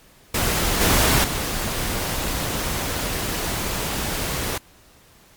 pink noise with level steps, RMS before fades -21 / -17 / -25 dBFS, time 0.34-4.58 s, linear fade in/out 5 ms, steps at 0.81 / 1.24 s, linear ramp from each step 2 ms, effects pink hiss -52 dBFS RMS until 5.36 s + MP3 96 kbps

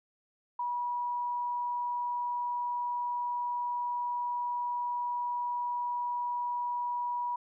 sine tone, 970 Hz, B5, 31 cents flat, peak -30 dBFS, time 0.59-7.36 s, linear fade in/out 5 ms, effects none

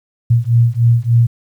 sine beating tone pair, 116 / 119.4 Hz, A#2 / A#2, -8 / +42 cents, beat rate 3.4 Hz, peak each -12 dBFS, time 0.3-1.27 s, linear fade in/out 10 ms, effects 8-bit

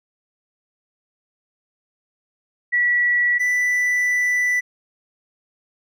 sine / triangle tone pair in turn, 1943 / 1979.2 Hz, B6 / B6, -29 / +3 cents, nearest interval unison, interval 32 cents, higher second, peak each -15 dBFS, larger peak neither, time 2.72-3.39 / 3.39-4.61 s, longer second, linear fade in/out 20 ms, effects none

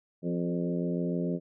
harmonic tone with a mistuned harmonic, 86.7 Hz, F2, 12 cents flat, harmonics 2 / 3 / 4 / 5 / 6 / 7, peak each -30 / -34 / -36 / -38 / -40 / -41 dBFS, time 0.22-1.4 s, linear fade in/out 50 ms, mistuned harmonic 4, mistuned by +26 cents, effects none

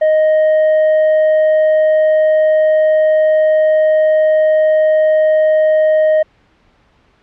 sine tone with tanh clipping, 622.3 Hz, D#5, in tune, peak -9 dBFS, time 0.01-6.23 s, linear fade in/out 10 ms, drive 4 dB, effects pink hiss -53 dBFS RMS until 7.22 s + low-pass 3000 Hz 12 dB/octave

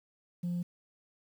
sine tone, 175.1 Hz, F3, 5 cents sharp, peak -29 dBFS, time 0.43-0.63 s, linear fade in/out 10 ms, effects tanh soft clip ceiling -29 dBFS + 10-bit

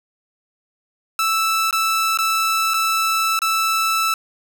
sawtooth tone with dropouts, 1318.5 Hz, E6, in tune, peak -13 dBFS, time 1.19-4.14 s, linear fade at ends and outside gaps 2 ms, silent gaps 1.71-1.727 / 2.174-2.187 / 2.737-2.741 / 3.391-3.418 s, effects none

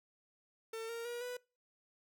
45% pulse tone with pitch steps, 449.6 / 463.8 / 478.5 / 493.7 Hz, A4 / A#4 / A#4 / B4, +37 / -9 / +45 / -1 cents, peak -40 dBFS, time 0.73-1.37 s, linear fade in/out 5 ms, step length 160 ms, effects noise-tail reverb RT60 0.3 s tail -23 dB re dry

